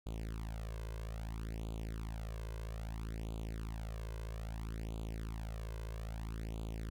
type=tone with flanger; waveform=sawtooth; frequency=55 Hz; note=A1; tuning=in tune; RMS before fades=-42 dBFS; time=0.06-6.9 s; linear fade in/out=5 ms; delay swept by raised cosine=0.27 to 1.97 ms; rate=0.61 Hz; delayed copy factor=+0.9; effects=none